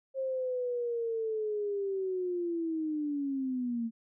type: linear sweep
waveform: sine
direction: down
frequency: 536 to 225 Hz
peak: -30 dBFS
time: 0.14-3.91 s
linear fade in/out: 50 ms
effects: none